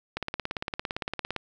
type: click train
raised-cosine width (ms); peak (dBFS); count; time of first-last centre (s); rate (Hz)
0.3; -14; 22; 0.17-1.363; 17.6
effects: none